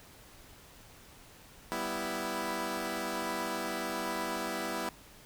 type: chord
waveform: 10% pulse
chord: E minor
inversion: first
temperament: equal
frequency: 196 / 246.9 / 329.6 Hz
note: G3 / B3 / E4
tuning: 0 / 0 / 0 cents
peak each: -31 / -30 / -28 dBFS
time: 1.72-4.89 s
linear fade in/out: 0 ms
effects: pink hiss -55 dBFS RMS until 5.25 s